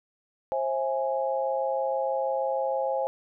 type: chord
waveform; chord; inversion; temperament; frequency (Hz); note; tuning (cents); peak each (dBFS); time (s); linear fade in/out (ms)
sine; C augmented; none; equal with one note detuned; 533 / 659.3 / 830.6; C5 / E5 / G#5; +32 / 0 / 0; -27 / -32 / -30; 0.52-3.07; 0
effects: none